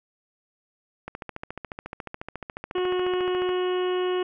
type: click train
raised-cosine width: 0.5 ms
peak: -19 dBFS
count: 35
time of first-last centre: 1.08-3.491 s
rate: 14.1 Hz
type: harmonic tone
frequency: 364.7 Hz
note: F#4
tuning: 25 cents flat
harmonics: 1 / 2 / 3 / 4 / 5 / 6 / 7 / 8 / 9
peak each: -23 / -36 / -35 / -42 / -42 / -47 / -45 / -38 / -50 dBFS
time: 2.75-4.23 s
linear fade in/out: 5 ms
effects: none